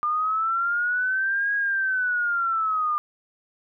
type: linear two-way sweep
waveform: sine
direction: up then down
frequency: 1199 to 1650 to 1199 Hz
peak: -21 dBFS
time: 0.03-2.98 s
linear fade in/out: 0 ms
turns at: 1.54 s
effects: none